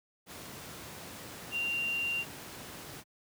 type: tone in noise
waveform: sine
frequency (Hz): 2772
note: F7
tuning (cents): -14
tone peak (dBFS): -30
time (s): 1.51-2.25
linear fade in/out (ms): 50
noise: pink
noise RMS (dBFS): -45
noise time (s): 0.26-3.04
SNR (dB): +12
effects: high-pass 100 Hz 12 dB/octave